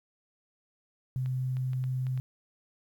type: tone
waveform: sine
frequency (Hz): 128.9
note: C3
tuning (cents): -26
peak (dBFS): -28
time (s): 1.16-2.2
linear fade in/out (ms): 0
type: clicks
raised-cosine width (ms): 0.3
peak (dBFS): -34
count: 6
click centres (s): 1.26 / 1.569 / 1.733 / 1.84 / 2.068 / 2.176
effects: 10-bit